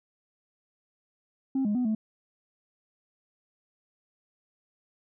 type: tone with pitch steps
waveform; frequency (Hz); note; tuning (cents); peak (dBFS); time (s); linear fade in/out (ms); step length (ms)
sine; 267.1 / 207.5 / 248.9 / 217.9; C4 / G#3 / B3 / A3; +36 / -1 / +14 / -17; -22; 1.55-1.95; 5; 100
effects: tanh soft clip ceiling -22 dBFS